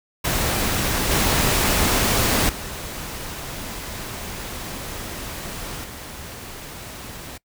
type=noise with level steps; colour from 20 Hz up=pink; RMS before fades=-22 / -19 / -32 / -36 dBFS; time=0.24-7.38 s; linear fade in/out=10 ms; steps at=1.11 / 2.49 / 5.84 s; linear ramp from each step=2 ms; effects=noise-tail reverb RT60 0.1 s tail -22 dB re dry